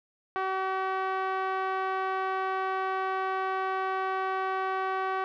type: tone with low-pass filter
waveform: 5% pulse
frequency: 380 Hz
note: F#4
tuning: 46 cents sharp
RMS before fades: -30 dBFS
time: 0.36-5.24 s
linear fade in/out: 0 ms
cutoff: 1100 Hz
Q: 1.5
effects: none